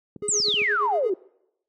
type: clicks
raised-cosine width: 3 ms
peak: -24 dBFS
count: 7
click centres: 0.162 / 0.222 / 0.289 / 0.401 / 0.483 / 0.541 / 0.617 s
type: tone with tremolo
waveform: triangle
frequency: 416.1 Hz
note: G#4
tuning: 3 cents sharp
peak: -24 dBFS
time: 0.22-1.1 s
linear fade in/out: 5 ms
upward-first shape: sine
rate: 8.5 Hz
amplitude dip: 90%
type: exponential sweep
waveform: sine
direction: down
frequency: 8372 to 349.2 Hz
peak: -20 dBFS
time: 0.28-1.14 s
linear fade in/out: 5 ms
effects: noise-tail reverb RT60 0.8 s tail -24 dB re dry + high-pass 150 Hz 12 dB/octave